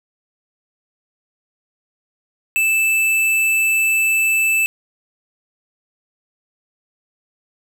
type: tone with hard clipping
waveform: sine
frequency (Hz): 2637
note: E7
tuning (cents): 0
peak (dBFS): -15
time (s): 2.56-4.66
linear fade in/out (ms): 0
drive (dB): 15
effects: none